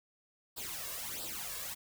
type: noise with flanger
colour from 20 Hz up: white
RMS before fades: -41 dBFS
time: 0.56-1.75 s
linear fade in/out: 20 ms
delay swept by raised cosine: 0.23 to 1.83 ms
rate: 1.5 Hz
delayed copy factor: +0.75
effects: none